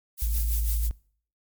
violet noise with tremolo, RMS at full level -31 dBFS, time 0.17-0.9 s, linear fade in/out 50 ms, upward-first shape sine, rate 6 Hz, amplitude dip 60%
sine tone, 55 Hz, A1, in tune, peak -23 dBFS, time 0.22-0.91 s, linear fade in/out 0 ms
effects noise-tail reverb RT60 0.5 s tail -23 dB re dry + MP3 96 kbps

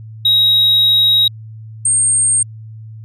sine tone pair in turn, 3807 / 8584 Hz, A#7 / C9, +36 / +43 cents, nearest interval octave + major second, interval 1407 cents, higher second, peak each -6 / -9 dBFS, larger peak first, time 0.25-1.28 / 1.85-2.43 s, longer first, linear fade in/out 5 ms, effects tanh soft clip ceiling -7 dBFS + added 110 Hz sine -30 dBFS peak until 3.04 s

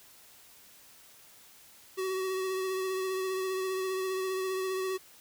square tone with vibrato, 377.2 Hz, F#4, 33 cents sharp, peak -31 dBFS, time 1.97-4.98 s, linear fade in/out 20 ms, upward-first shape triangle, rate 15 Hz, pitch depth 25 cents each way, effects white hiss -56 dBFS RMS until 5.2 s

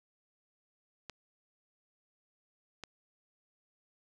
clicks, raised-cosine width 0.2 ms, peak -25 dBFS, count 2, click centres 1.097 / 2.837 s, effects none

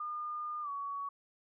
sine tone with pitch glide, 1213 to 1125.3 Hz, D#6 to C#6, -44 to +26 cents, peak -36 dBFS, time 0-1.09 s, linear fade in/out 5 ms, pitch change -130 cents, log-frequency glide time 0.62-0.7 s, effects none

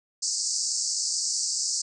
pink band-pass noise, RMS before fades -28 dBFS, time 0.22-1.82 s, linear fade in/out 10 ms, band 4600 to 8300 Hz, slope 96 dB/octave, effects none

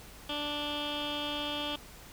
15% pulse tone with low-pass filter, 293.7 Hz, D4, in tune, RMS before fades -35 dBFS, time 0.29-1.76 s, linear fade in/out 5 ms, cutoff 3400 Hz, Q 8.2, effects added 50 Hz sine -56 dBFS peak until 2.12 s + pink hiss -51 dBFS RMS until 2.12 s

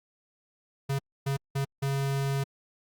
square tone bursts at uneven times, 137.8 Hz, C#3, 10 cents flat, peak -27 dBFS, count 4, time 0.89-0.99 / 1.26-1.37 / 1.55-1.65 / 1.82-2.44 s, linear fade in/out 10 ms, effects Opus 48 kbps

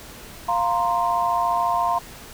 sine chord, F suspended fourth, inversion none, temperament equal, 698.5 / 932.3 / 1046.5 Hz, F5 / Bb5 / C6, 0 / 0 / 0 cents, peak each -23 dBFS, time 0.48-1.99 s, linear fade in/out 10 ms, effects pink hiss -41 dBFS RMS until 2.33 s

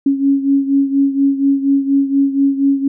sine beating tone pair, 275.4 / 279.6 Hz, C#4 / C#4, -11 / +15 cents, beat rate 4.2 Hz, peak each -12 / -17 dBFS, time 0.06-2.88 s, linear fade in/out 5 ms, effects none

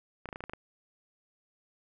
clicks, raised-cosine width 0.5 ms, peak -24 dBFS, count 8, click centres 0.257 / 0.289 / 0.328 / 0.359 / 0.406 / 0.439 / 0.496 / 0.535 s, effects none

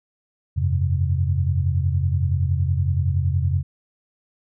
sine chord, F suspended second, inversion none, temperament equal with one note detuned, 87.31 / 98 / 133.25 Hz, F2 / G2 / C3, 0 / 0 / +32 cents, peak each -20 / -25 / -23 dBFS, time 0.56-3.63 s, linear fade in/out 20 ms, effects none

